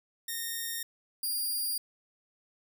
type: tone pair in turn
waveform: 5% pulse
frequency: 1842 / 4805 Hz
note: A#6 / D8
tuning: -21 / +39 cents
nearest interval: octave + perfect fourth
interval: 1660 cents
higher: second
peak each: -23 / -23 dBFS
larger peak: neither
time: 0.28-0.83 / 1.23-1.78 s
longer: neither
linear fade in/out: 5 ms
effects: none